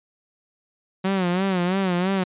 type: tone with vibrato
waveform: sawtooth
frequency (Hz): 185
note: F#3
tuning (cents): 0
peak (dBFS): -16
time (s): 1.04-2.24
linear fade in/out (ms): 10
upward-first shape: sine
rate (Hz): 3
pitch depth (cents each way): 100
effects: resampled to 8000 Hz